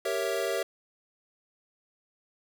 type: chord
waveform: square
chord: G diminished seventh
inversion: none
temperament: equal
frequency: 392 / 466.2 / 554.4 / 659.3 Hz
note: G4 / Bb4 / Db5 / Fb5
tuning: 0 / 0 / 0 / 0 cents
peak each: -34 dBFS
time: 0.05-0.63 s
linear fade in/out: 5 ms
effects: none